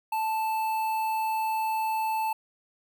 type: tone with notch filter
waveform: square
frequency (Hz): 880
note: A5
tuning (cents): 0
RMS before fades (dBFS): -28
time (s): 0.12-2.33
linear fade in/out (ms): 5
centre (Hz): 5800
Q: 0.54
effects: none